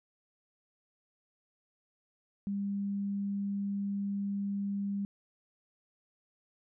sine tone, 200 Hz, G3, 35 cents sharp, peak -31 dBFS, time 2.47-5.05 s, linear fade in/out 0 ms, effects none

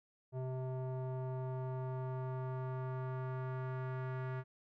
square tone with low-pass filter sweep, 129.4 Hz, C3, 19 cents flat, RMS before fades -40 dBFS, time 0.32-4.44 s, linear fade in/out 50 ms, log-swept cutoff 670 to 1600 Hz, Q 1.7, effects none

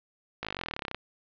slowing click train, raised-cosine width 0.3 ms, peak -17 dBFS, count 22, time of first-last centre 0.43-0.946 s, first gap 18 ms, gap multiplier 1.03, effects resampled to 11025 Hz + 8-bit

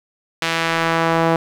sawtooth tone with band-pass filter sweep, 164.81 Hz, E3, in tune, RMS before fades -18 dBFS, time 0.42-1.36 s, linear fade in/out 2 ms, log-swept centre 2800 to 720 Hz, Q 0.86, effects 7-bit

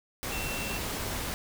sine tone in noise, 2702 Hz, E7, 42 cents sharp, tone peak -37 dBFS, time 0.32-0.78 s, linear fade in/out 0 ms, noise pink, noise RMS -34 dBFS, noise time 0.23-1.34 s, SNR -6 dB, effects none

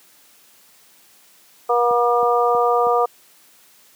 harmonic tone, 240 Hz, B3, 49 cents flat, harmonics 2 / 3 / 4 / 5, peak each -18 / -19 / -24 / -20 dBFS, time 1.69-3.06 s, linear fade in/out 10 ms
click train, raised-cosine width 3 ms, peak -23 dBFS, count 4, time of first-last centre 1.91-2.868 s, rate 3.13 Hz
effects white hiss -52 dBFS RMS until 3.95 s + high-pass 150 Hz 12 dB/octave

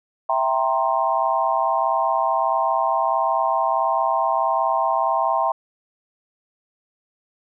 sine chord, C dominant seventh, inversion first, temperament equal with one note detuned, 659.3 / 784 / 932.3 / 1053.8 Hz, E5 / G5 / Bb5 / C6, 0 / 0 / 0 / +12 cents, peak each -23 dBFS, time 0.29-5.52 s, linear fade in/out 5 ms, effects none

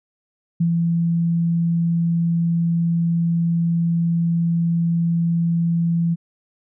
sine tone with ADSR envelope, 168.4 Hz, E3, 37 cents sharp, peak -14 dBFS, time 0.6-6.16 s, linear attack 9 ms, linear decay 83 ms, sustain -2 dB, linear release 30 ms, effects none

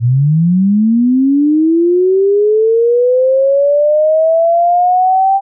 sine linear sweep, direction up, 113.7 to 788 Hz, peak -7 dBFS, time 0-5.41 s, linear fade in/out 50 ms, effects none

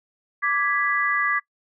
sine chord, G# diminished, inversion second, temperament equal with one note detuned, 1170.6 / 1661.2 / 1975.5 Hz, D6 / G#6 / B6, -6 / 0 / 0 cents, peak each -24 dBFS, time 0.42-1.4 s, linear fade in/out 20 ms, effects noise-tail reverb RT60 0.1 s tail -22 dB re dry

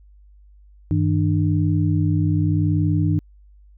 sine tone cluster, 97.1 / 157.9 / 299.4 Hz, G2 / D#3 / D4, -16 / +26 / +33 cents, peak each -19 / -20 / -23 dBFS, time 0.91-3.19 s, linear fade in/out 0 ms, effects added 50 Hz sine -46 dBFS peak until 3.77 s

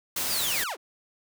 white noise, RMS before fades -29 dBFS, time 0.16-0.64 s, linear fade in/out 5 ms
sawtooth linear sweep, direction down, 5274 to 255 Hz, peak -26 dBFS, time 0.27-0.77 s, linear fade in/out 50 ms
effects none

